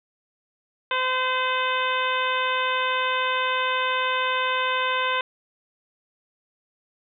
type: harmonic tone with a mistuned harmonic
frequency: 513 Hz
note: C5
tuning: 34 cents flat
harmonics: 1 / 2 / 3 / 4 / 5 / 6 / 7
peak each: -30 / -25 / -28 / -32 / -30 / -33 / -33 dBFS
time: 0.91-5.21 s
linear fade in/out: 2 ms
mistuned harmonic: 6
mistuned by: -20 cents
effects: none